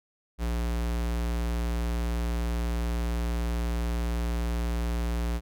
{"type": "tone", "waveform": "square", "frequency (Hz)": 58.5, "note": "A#1", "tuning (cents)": 7, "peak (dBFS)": -27, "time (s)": [0.38, 5.41], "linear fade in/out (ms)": 50, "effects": []}